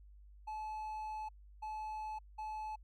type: tone bursts at uneven times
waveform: triangle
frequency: 862 Hz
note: A5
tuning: 36 cents flat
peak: -38 dBFS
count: 3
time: 0.47-1.29 / 1.62-2.19 / 2.38-2.76 s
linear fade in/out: 10 ms
effects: added 50 Hz sine -55 dBFS peak until 2.83 s